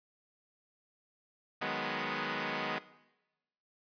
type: chord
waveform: 5% pulse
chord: G# minor seventh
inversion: second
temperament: equal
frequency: 155.56 / 185 / 207.7 / 246.9 Hz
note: D#3 / F#3 / G#3 / B3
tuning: 0 / 0 / 0 / 0 cents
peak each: -30 / -30 / -27 / -26 dBFS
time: 1.61-2.79 s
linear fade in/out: 10 ms
effects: noise-tail reverb RT60 1.0 s tail -18 dB re dry + resampled to 11025 Hz